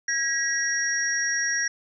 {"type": "tone cluster", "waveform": "sine", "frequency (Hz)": [1644, 1914, 5650], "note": ["G#6", "A#6", "F8"], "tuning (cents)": [-18, 45, 19], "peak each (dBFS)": -27, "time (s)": [0.08, 1.68], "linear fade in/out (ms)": 5, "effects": []}